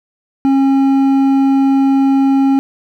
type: tone with hard clipping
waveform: triangle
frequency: 271.6 Hz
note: C#4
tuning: 35 cents flat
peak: -10 dBFS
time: 0.45-2.59 s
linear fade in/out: 0 ms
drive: 10 dB
effects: none